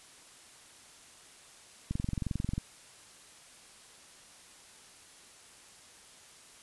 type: click train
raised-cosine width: 5 ms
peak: -20 dBFS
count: 16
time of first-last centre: 1.91-2.58 s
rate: 22.4 Hz
effects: white hiss -55 dBFS RMS until 6.62 s + resampled to 24000 Hz